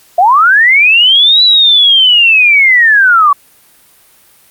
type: linear two-way sweep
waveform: sine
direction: up then down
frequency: 660 to 3984 to 1108 Hz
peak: -3 dBFS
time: 0.18-3.33 s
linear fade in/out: 5 ms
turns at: 1.43 s
effects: white hiss -45 dBFS RMS until 4.5 s + Opus 48 kbps